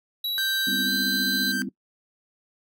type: tone with pitch glide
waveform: square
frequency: 3908 to 4025 Hz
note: B7 to B7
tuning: -19 to +32 cents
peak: -26 dBFS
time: 0.24-1.52 s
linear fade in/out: 5 ms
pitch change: +51 cents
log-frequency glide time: 0.85-0.91 s
type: tone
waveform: 45% pulse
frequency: 1565 Hz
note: G6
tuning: 3 cents flat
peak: -26 dBFS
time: 0.38-1.62 s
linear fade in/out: 0 ms
type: chord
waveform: sine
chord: C major seventh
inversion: second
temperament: equal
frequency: 196 / 246.9 / 261.6 / 329.6 Hz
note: G3 / B3 / C4 / E4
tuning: 0 / 0 / 0 / 0 cents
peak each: -32 / -33 / -33 / -38 dBFS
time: 0.67-1.69 s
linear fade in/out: 5 ms
effects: noise-tail reverb RT60 0.1 s tail -19 dB re dry